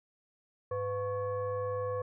sine tone with frequency modulation, 502 Hz, B4, 28 cents sharp, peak -31 dBFS, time 0.71-2.02 s, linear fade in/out 5 ms, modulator 604 Hz, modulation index 0.8, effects none

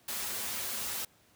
white noise with comb filter, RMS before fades -36 dBFS, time 0.08-1.05 s, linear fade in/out 5 ms, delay 6.6 ms, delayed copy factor -0.8, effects pink hiss -64 dBFS RMS until 1.35 s + high-pass 80 Hz 12 dB/octave

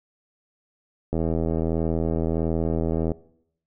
click train, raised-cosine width 2 ms, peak -12 dBFS, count 163, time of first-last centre 1.13-3.118 s, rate 81.5 Hz, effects noise-tail reverb RT60 0.7 s tail -20 dB re dry

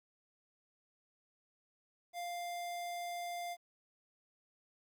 square tone, 698.5 Hz, F5, in tune, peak -40 dBFS, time 2.13-3.57 s, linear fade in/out 50 ms, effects 12-bit

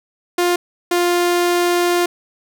sawtooth tone pair in turn, 352.2 / 350.8 Hz, F4 / F4, +15 / +8 cents, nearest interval unison, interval 7 cents, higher first, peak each -10 dBFS, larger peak neither, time 0.38-0.56 / 0.91-2.06 s, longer second, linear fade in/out 5 ms, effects none

